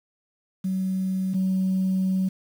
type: tone pair in turn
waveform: sine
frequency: 188.4 / 188.4 Hz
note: F#3 / F#3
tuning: +32 / +32 cents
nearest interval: unison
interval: 0 cents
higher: neither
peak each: -22 / -19 dBFS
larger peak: second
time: 0.64-1.34 / 1.34-2.29 s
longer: second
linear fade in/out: 10 ms
effects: tanh soft clip ceiling -17 dBFS + 8-bit